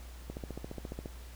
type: click train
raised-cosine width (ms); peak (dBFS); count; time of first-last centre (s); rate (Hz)
2; -26; 12; 0.3-1.059; 14.5
effects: added 60 Hz sine -45 dBFS peak until 1.35 s + pink hiss -55 dBFS RMS until 1.35 s